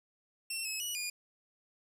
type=tone with pitch steps; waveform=15% pulse; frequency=2706 / 2580 / 2930 / 2431 Hz; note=E7 / E7 / F#7 / D#7; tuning=+45 / -38 / -18 / -41 cents; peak=-28 dBFS; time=0.5-1.1 s; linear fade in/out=5 ms; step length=150 ms; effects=10-bit